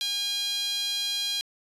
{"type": "tone with high-pass filter", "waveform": "sawtooth", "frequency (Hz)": 812, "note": "G#5", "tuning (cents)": -39, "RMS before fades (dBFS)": -29, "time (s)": [0.01, 1.41], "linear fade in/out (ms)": 0, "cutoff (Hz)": 3600, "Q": 7.7, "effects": ["resampled to 32000 Hz"]}